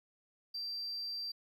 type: tone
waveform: triangle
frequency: 4700 Hz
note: D8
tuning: 1 cent sharp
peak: -35 dBFS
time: 0.54-1.32 s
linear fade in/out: 10 ms
effects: tanh soft clip ceiling -34 dBFS